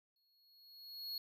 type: tone with exponential growth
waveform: square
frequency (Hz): 4326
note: C#8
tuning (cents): -43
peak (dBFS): -39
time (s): 0.16-1.18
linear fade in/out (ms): 2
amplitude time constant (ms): 220
effects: none